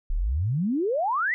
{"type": "exponential sweep", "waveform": "sine", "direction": "up", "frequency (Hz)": [31.06, 2055], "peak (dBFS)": -22, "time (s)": [0.1, 1.34], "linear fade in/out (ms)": 0, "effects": []}